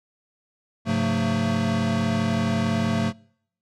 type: tone cluster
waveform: square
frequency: 101.6 / 133.7 / 179.8 / 224.4 Hz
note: G#2 / C3 / F#3 / A3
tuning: -38 / +38 / -49 / +34 cents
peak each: -29 / -30 / -28 / -24 dBFS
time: 0.85-3.13 s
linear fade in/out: 50 ms
effects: noise-tail reverb RT60 0.7 s tail -26 dB re dry + low-pass 6000 Hz 12 dB/octave